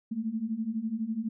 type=beating tone pair; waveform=sine; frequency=214.8 / 226.8 Hz; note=A3 / A#3; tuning=-41 / -47 cents; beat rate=12 Hz; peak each=-34 / -31 dBFS; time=0.11-1.29 s; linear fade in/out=10 ms; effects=none